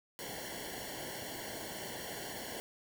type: noise with comb filter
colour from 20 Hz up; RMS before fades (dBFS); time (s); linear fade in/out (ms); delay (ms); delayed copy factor
pink; -43; 0.19-2.6; 0; 0.8; -1
effects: none